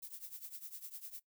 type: noise with tremolo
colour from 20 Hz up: violet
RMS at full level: -45 dBFS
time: 0.02-1.2 s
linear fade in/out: 10 ms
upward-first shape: triangle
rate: 9.9 Hz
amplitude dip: 90%
effects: noise-tail reverb RT60 0.1 s tail -18 dB re dry